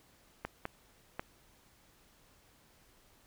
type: clicks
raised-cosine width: 0.5 ms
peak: -21 dBFS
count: 3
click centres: 0.45 / 0.654 / 1.195 s
effects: pink hiss -65 dBFS RMS until 3.26 s